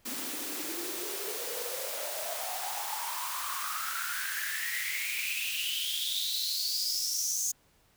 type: noise with high-pass filter sweep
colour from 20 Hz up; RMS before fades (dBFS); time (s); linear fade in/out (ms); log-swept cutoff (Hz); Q
white; -34; 0.05-7.52; 10; 240 to 6600; 9
effects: pink hiss -66 dBFS RMS until 7.96 s